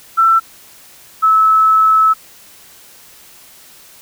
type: tone pair in turn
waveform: sine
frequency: 1337 / 1301.2 Hz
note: E6 / E6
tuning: +24 / -23 cents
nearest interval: unison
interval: 47 cents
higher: first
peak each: -7 dBFS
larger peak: neither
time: 0.17-0.4 / 1.22-2.14 s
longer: second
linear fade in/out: 20 ms
effects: white hiss -42 dBFS RMS until 4.01 s